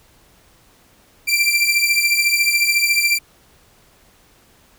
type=beating tone pair; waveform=sawtooth; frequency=2349 / 2363 Hz; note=D7 / D7; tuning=0 / +10 cents; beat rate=14 Hz; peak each=-14 dBFS; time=1.27-3.19 s; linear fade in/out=20 ms; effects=pink hiss -53 dBFS RMS until 4.78 s